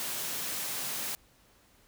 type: high-pass noise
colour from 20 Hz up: white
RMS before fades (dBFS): -35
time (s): 0-1.15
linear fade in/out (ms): 0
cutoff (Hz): 110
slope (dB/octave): 48
effects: pink hiss -63 dBFS RMS until 1.87 s